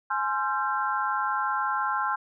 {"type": "tone cluster", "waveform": "sine", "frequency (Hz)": [841, 1049, 1363, 1570], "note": ["G#5", "C6", "F6", "G6"], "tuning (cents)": [22, 4, -43, 2], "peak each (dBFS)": [-30, -29, -29, -33], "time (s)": [0.1, 2.16], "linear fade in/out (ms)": 10, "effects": []}